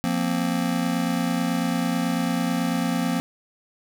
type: chord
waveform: square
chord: F suspended fourth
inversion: none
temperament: just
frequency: 174.61 / 232.8 / 261.9 Hz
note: F3 / Bb3 / C4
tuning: 0 / -2 / +2 cents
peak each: -27 dBFS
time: 0.04-3.2 s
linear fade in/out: 0 ms
effects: none